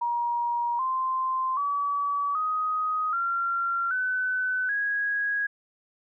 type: tone with pitch steps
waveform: sine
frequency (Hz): 950 / 1042 / 1142.9 / 1253.5 / 1374.9 / 1508 / 1654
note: A#5 / C6 / D6 / D#6 / F6 / F#6 / G#6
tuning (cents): +33 / -7 / -47 / +12 / -27 / +32 / -8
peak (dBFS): -24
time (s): 0.01-5.47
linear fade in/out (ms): 10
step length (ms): 780
effects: none